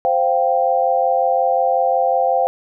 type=chord; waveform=sine; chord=C suspended fourth; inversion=none; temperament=equal; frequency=523.3 / 698.5 / 784 Hz; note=C5 / F5 / G5; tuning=0 / 0 / 0 cents; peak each=-18 dBFS; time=0.05-2.47 s; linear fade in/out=0 ms; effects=none